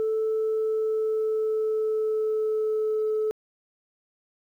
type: tone with pitch glide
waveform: sine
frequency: 439 to 432.2 Hz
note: A4 to A4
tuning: -4 to -31 cents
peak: -21 dBFS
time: 0-3.31 s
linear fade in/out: 0 ms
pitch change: -27 cents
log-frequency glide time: 0.22-3.11 s
effects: tanh soft clip ceiling -20 dBFS + 10-bit